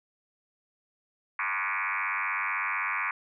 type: tone with frequency modulation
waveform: sine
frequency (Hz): 1698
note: G#6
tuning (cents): +38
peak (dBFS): -27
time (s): 1.39-3.11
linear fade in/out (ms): 2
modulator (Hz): 95.9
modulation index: 7.4
effects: none